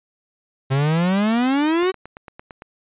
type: exponential sweep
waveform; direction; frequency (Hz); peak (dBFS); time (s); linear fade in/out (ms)
45% pulse; up; 130.81 to 384.3; -16; 0.7-1.92; 20
type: click train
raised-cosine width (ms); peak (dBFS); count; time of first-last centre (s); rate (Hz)
0.5; -22; 8; 1.83-2.621; 8.85
effects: resampled to 8000 Hz